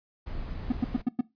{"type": "noise", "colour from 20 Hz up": "brown", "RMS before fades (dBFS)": -36, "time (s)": [0.26, 1.02], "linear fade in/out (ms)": 10}
{"type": "tone bursts", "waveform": "triangle", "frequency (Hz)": 246.9, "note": "B3", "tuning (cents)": 0, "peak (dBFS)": -19, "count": 5, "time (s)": [0.7, 1.21], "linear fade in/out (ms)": 5, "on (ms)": 22, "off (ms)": 100}
{"effects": ["noise-tail reverb RT60 0.2 s tail -18 dB re dry", "resampled to 11025 Hz"]}